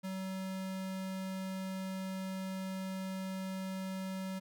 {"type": "tone", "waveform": "square", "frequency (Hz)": 189.6, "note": "F#3", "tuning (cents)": 43, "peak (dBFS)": -38, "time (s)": [0.03, 4.4], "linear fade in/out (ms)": 20, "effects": []}